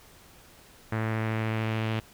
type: tone with low-pass filter sweep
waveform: sawtooth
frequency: 110.8 Hz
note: A2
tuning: 13 cents sharp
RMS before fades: -29 dBFS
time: 0.92-2 s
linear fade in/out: 5 ms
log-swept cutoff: 1800 to 3000 Hz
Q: 2.1
effects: pink hiss -54 dBFS RMS until 2.13 s